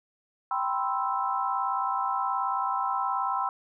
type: chord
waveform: sine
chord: C major seventh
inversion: second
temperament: equal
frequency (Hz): 784 / 987.8 / 1046.5 / 1318.5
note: G5 / B5 / C6 / E6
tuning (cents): 0 / 0 / 0 / 0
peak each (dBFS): -31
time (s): 0.51-3.49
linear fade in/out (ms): 2
effects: none